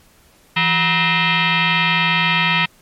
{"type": "tone with frequency modulation", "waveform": "sine", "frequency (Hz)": 394, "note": "G4", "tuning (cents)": 9, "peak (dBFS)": -13, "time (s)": [0.56, 2.66], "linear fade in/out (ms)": 10, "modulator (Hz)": 562, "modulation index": 5.4, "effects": ["pink hiss -52 dBFS RMS until 2.81 s", "MP3 64 kbps"]}